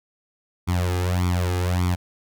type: tone with flanger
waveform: sawtooth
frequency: 89.6 Hz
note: F2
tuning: 45 cents sharp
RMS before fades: -22 dBFS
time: 0.67-1.96 s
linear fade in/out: 20 ms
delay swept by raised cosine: 0.87 to 2.47 ms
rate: 1.7 Hz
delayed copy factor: +0.9
effects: none